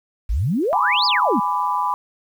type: exponential two-way sweep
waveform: sine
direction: up then down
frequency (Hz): 45 to 5190 to 183.5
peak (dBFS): -17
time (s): 0.29-1.4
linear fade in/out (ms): 10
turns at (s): 1.06
type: chord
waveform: sine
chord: G# diminished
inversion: none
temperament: equal with one note detuned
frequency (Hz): 830.6 / 995.8 / 1174.7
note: G#5 / B5 / D6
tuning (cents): 0 / +14 / 0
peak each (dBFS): -25 / -20 / -25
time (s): 0.73-1.94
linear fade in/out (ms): 0
effects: 8-bit